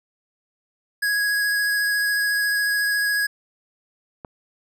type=tone with vibrato; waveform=square; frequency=1661.2 Hz; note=G#6; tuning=in tune; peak=-20 dBFS; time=1.02-3.27 s; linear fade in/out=10 ms; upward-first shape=sine; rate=14 Hz; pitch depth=11 cents each way
type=click; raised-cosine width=1 ms; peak=-21 dBFS; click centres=4.248 s
effects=none